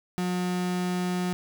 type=tone; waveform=35% pulse; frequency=180 Hz; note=F#3; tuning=47 cents flat; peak=-24 dBFS; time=0.18-1.33 s; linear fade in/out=0 ms; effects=none